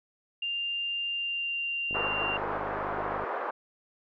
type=tone with pitch glide; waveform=sine; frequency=2794 to 2778 Hz; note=F7 to F7; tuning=0 to -10 cents; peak=-29 dBFS; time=0.42-2.37 s; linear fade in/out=5 ms; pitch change=-10 cents; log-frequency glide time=1.11-1.58 s
type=click train; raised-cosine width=2 ms; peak=-28 dBFS; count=69; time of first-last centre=1.91-3.238 s; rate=51.2 Hz
type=band-pass noise; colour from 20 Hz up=white; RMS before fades=-33 dBFS; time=1.94-3.51 s; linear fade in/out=10 ms; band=380 to 1300 Hz; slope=24 dB/octave
effects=none